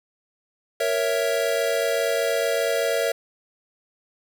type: chord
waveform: square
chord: A# diminished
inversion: none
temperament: equal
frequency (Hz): 466.2 / 554.4 / 659.3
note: A#4 / C#5 / E5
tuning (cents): 0 / 0 / 0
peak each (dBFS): -26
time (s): 0.8-3.12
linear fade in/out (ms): 5
effects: none